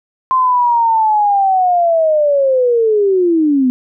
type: linear sweep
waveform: sine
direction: down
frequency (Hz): 1046.5 to 246.9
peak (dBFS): -9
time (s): 0.31-3.7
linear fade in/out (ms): 0
effects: none